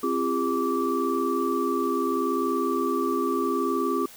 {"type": "tone cluster", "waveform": "sine", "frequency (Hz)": [264.1, 343.6, 404.3, 1161], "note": ["C4", "F4", "G#4", "D6"], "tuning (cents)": [16, -28, -46, -20], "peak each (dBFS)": -28, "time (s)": [0.03, 4.06], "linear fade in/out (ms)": 5, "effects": ["white hiss -47 dBFS RMS until 4.16 s"]}